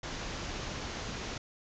pink low-pass noise, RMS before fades -39 dBFS, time 0.03-1.38 s, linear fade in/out 5 ms, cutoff 7000 Hz, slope 96 dB/octave, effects none

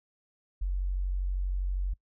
sine tone, 46.29 Hz, F#1, 2 cents sharp, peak -27 dBFS, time 0.61-1.94 s, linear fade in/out 10 ms, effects noise-tail reverb RT60 0.1 s tail -23 dB re dry

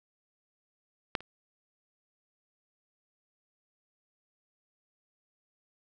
clicks, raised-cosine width 0.3 ms, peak -11 / -30 dBFS, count 2, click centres 1.152 / 1.206 s, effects none

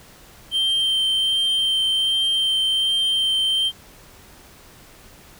triangle tone with vibrato, 3136 Hz, G7, in tune, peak -16 dBFS, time 0.51-3.72 s, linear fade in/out 50 ms, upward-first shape sine, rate 1.3 Hz, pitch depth 9 cents each way, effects pink hiss -47 dBFS RMS until 5.39 s

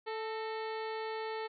harmonic tone with a mistuned harmonic, 440 Hz, A4, in tune, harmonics 1 / 2 / 3 / 4 / 5 / 6 / 7 / 8 / 9 / 10, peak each -38 / -41 / -48 / -48 / -50 / -55 / -56 / -57 / -57 / -55 dBFS, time 0.06-1.48 s, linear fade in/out 20 ms, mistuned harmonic 4, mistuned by +62 cents, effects none

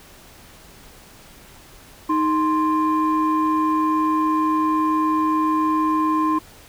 sine tone pair together, 312.1 / 1046.5 Hz, D#4 / C6, +5 / 0 cents, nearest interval octave + major sixth, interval 2095 cents, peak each -18 dBFS, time 2.09-6.39 s, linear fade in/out 10 ms, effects tanh soft clip ceiling -12 dBFS + pink hiss -46 dBFS RMS until 6.68 s

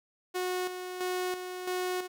sawtooth tone with tremolo, 365 Hz, F#4, 24 cents flat, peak -26 dBFS, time 0.34-2.08 s, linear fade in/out 20 ms, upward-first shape square, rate 1.5 Hz, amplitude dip 55%, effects 11-bit

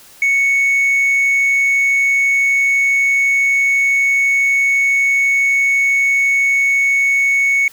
triangle tone with hard clipping, 2217 Hz, C#7, in tune, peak -10 dBFS, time 0.22-7.68 s, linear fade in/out 2 ms, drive 1 dB, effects white hiss -43 dBFS RMS until 7.72 s

